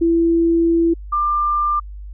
sine tone pair in turn, 334.4 / 1191.7 Hz, E4 / D6, +25 / +25 cents, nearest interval octave + minor seventh, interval 2200 cents, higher second, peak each -12 / -15 dBFS, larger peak first, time 0.01-0.94 / 1.12-1.8 s, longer first, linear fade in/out 10 ms, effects added 50 Hz sine -30 dBFS peak until 2.13 s

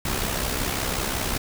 pink noise with amplitude modulation, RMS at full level -24 dBFS, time 0.05-1.38 s, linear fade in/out 5 ms, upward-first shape sine, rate 65.5 Hz, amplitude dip 55%, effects none

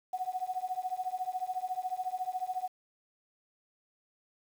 sine tone with tremolo, 740 Hz, F#5, in tune, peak -28 dBFS, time 0.13-2.68 s, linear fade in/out 5 ms, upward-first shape triangle, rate 14 Hz, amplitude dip 100%, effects 9-bit

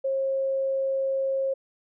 sine tone, 538 Hz, C5, 48 cents sharp, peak -23 dBFS, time 0.04-1.54 s, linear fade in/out 10 ms, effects none

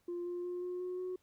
sine tone with pitch steps, 349.2 / 352.6 / 356.1 / 359.6 / 363.2 / 366.8 Hz, F4 / F4 / F4 / F#4 / F#4 / F#4, 0 / +17 / +34 / -49 / -32 / -15 cents, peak -35 dBFS, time 0.08-1.16 s, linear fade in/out 5 ms, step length 180 ms, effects tanh soft clip ceiling -34 dBFS + pink hiss -75 dBFS RMS until 1.22 s

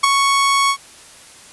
sawtooth tone with ADSR envelope, 1108.7 Hz, C#6, in tune, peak -3 dBFS, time 0.03-0.77 s, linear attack 12 ms, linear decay 6 ms, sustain -6 dB, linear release 73 ms, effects white hiss -42 dBFS RMS until 1.52 s + resampled to 24000 Hz

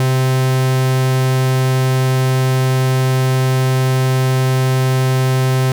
45% pulse tone, 130.2 Hz, C3, 8 cents flat, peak -12 dBFS, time 0-5.72 s, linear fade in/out 2 ms, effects none

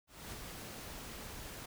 pink noise with ADSR envelope, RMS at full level -45 dBFS, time 0.07-1.66 s, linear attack 250 ms, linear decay 29 ms, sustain -2 dB, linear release 7 ms, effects none

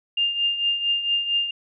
sine tone with tremolo, 2806 Hz, F7, 8 cents sharp, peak -17 dBFS, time 0.17-1.51 s, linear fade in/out 5 ms, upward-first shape triangle, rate 4.4 Hz, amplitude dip 70%, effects none

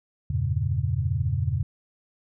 sine chord, E diminished seventh, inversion none, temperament equal with one note detuned, 83.61 / 98 / 116.54 / 138.59 Hz, E2 / G2 / Bb2 / Db3, +25 / 0 / 0 / 0 cents, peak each -28 dBFS, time 0.3-1.63 s, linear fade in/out 5 ms, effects none

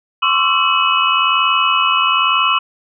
sine tone cluster, 1051 / 1132 / 1333 / 2560 / 2950 Hz, C6 / C#6 / E6 / D#7 / F#7, +7 / +36 / +19 / +49 / -6 cents, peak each -18 dBFS, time 0.22-2.59 s, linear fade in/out 10 ms, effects none

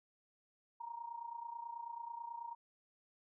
sine tone with amplitude modulation, 936 Hz, A#5, 7 cents sharp, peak -40 dBFS, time 0.8-2.55 s, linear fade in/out 10 ms, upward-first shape sine, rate 29.2 Hz, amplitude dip 75%, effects none

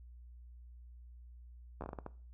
slowing click train, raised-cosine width 1 ms, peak -28 dBFS, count 8, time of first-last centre 1.81-2.064 s, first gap 12 ms, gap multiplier 1.36, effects noise-tail reverb RT60 0.4 s tail -18 dB re dry + added 60 Hz sine -51 dBFS peak until 2.33 s

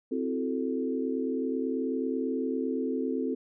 sine chord, F# half-diminished seventh, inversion second, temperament equal, 261.6 / 329.6 / 370 / 440 Hz, C4 / E4 / F#4 / A4, 0 / 0 / 0 / 0 cents, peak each -30 / -36 / -36 / -33 dBFS, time 0.11-3.35 s, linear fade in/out 10 ms, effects none

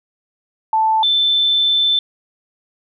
sine tone pair in turn, 880 / 3533 Hz, A5 / A7, 0 / +6 cents, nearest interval 2 octaves, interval 2406 cents, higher second, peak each -12 dBFS, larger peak neither, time 0.73-1.03 / 1.03-1.99 s, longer second, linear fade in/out 2 ms, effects none

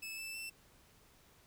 sawtooth tone with pitch steps, 2612 / 2642 / 2673 Hz, E7 / E7 / E7, -17 / +3 / +23 cents, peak -39 dBFS, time 0.02-0.5 s, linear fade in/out 10 ms, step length 160 ms, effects pink hiss -65 dBFS RMS until 1.46 s

